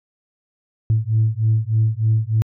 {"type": "beating tone pair", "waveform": "sine", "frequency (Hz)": [108.8, 112.1], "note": ["A2", "A2"], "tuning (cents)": [-19, 33], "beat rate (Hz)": 3.3, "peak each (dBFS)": -17, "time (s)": [0.9, 2.42], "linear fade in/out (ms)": 0, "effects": ["tanh soft clip ceiling -9 dBFS"]}